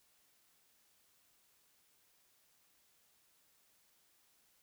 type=silence; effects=white hiss -72 dBFS RMS until 4.62 s